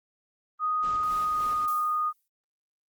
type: tone with pitch glide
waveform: sine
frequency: 1244.5 to 1231.6 Hz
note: D#6 to D#6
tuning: 0 to -18 cents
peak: -24 dBFS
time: 0.59-2.13 s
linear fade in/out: 50 ms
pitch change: -18 cents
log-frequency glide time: 1.18-1.68 s
type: noise with tremolo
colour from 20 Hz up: pink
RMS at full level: -44 dBFS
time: 0.82-1.67 s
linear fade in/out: 20 ms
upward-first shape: square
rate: 3.5 Hz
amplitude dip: 30%
type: noise with exponential decay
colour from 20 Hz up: violet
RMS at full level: -38 dBFS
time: 1.68-2.28 s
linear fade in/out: 0 ms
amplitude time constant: 130 ms
effects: Opus 24 kbps